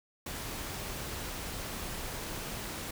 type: noise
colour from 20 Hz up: pink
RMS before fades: -39 dBFS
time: 0.26-2.91 s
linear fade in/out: 5 ms
effects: none